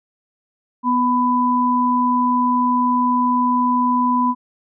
sine tone pair together, 246.9 / 997.1 Hz, B3 / B5, 0 / +16 cents, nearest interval 2 octaves, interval 2416 cents, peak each -18 / -16 dBFS, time 0.83-4.35 s, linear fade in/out 50 ms, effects none

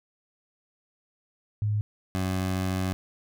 sine / 20% pulse tone pair in turn, 105.2 / 93.51 Hz, G#2 / F#2, +23 / +19 cents, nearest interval major second, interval 204 cents, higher first, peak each -23 / -21 dBFS, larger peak second, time 1.62-1.81 / 2.15-2.93 s, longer second, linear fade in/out 0 ms, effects none

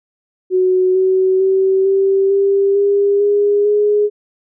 sine tone with pitch steps, 370 / 376.3 / 382.6 / 389.1 / 395.6 / 402.3 / 409.1 / 416 Hz, F#4 / F#4 / G4 / G4 / G4 / G4 / G#4 / G#4, 0 / +29 / -42 / -13 / +16 / +45 / -26 / +3 cents, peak -10 dBFS, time 0.5-4.1 s, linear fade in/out 50 ms, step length 450 ms, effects none

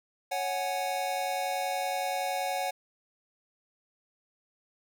square chord, C# suspended fourth, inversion none, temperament equal, 554.4 / 740 / 830.6 Hz, C#5 / F#5 / G#5, 0 / 0 / 0 cents, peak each -36 / -32 / -37 dBFS, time 0.31-2.71 s, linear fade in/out 10 ms, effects none

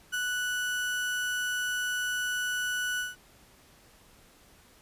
35% pulse tone with ADSR envelope, 1480 Hz, F#6, in tune, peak -25 dBFS, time 0.12-3.16 s, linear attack 25 ms, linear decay 4 ms, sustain -2 dB, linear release 170 ms, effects pink hiss -58 dBFS RMS until 4.81 s + resampled to 32000 Hz

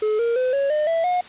triangle tone with pitch steps, 428.3 / 467.1 / 509.3 / 555.4 / 605.7 / 660.5 / 720.3 Hz, A4 / A#4 / C5 / C#5 / D#5 / E5 / F#5, -47 / +3 / -47 / +3 / -47 / +3 / -47 cents, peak -16 dBFS, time 0.02-1.21 s, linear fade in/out 5 ms, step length 170 ms, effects white hiss -42 dBFS RMS until 1.28 s + resampled to 8000 Hz

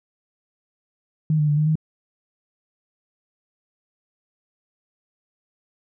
sine tone with pitch steps, 155.3 / 150.3 / 147.3 / 152.6 / 156.7 Hz, D#3 / D3 / D3 / D#3 / D#3, -3 / +40 / +6 / -33 / +13 cents, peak -16 dBFS, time 1.3-1.755 s, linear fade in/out 2 ms, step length 91 ms, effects none

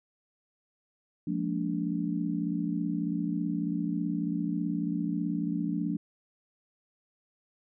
sine chord, Bb dominant seventh, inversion second, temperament just, 174.81 / 209.8 / 233.1 / 291.4 Hz, F3 / Ab3 / Bb3 / D4, +2 / +18 / 0 / -13 cents, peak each -32 / -35 / -36 / -32 dBFS, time 1.27-5.97 s, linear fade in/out 5 ms, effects none

